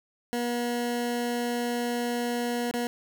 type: tone with dropouts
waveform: 20% pulse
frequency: 240 Hz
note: B3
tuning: 49 cents flat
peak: -22 dBFS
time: 0.33-2.87 s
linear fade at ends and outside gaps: 0 ms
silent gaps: 2.712-2.739 s
effects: none